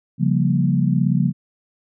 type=chord; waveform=sine; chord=G half-diminished seventh; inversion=second; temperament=equal; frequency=138.59 / 174.61 / 196 / 233.1 Hz; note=Db3 / F3 / G3 / Bb3; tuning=0 / 0 / 0 / 0 cents; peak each=-19 / -19 / -23 / -23 dBFS; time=0.18-1.33 s; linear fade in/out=50 ms; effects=none